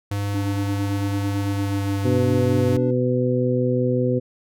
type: tone with pitch glide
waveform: square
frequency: 100.9 to 99.4 Hz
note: G#2 to G2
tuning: -49 to +25 cents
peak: -23 dBFS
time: 0.11-2.77 s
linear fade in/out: 5 ms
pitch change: -26 cents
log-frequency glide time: 1.43-2.1 s
type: tone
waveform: triangle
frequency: 293.7 Hz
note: D4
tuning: in tune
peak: -24 dBFS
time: 0.34-2.91 s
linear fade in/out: 5 ms
type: harmonic tone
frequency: 125.3 Hz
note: B2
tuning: 25 cents sharp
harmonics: 1 / 2 / 3 / 4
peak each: -22 / -23 / -25 / -23 dBFS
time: 2.04-4.2 s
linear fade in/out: 20 ms
effects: none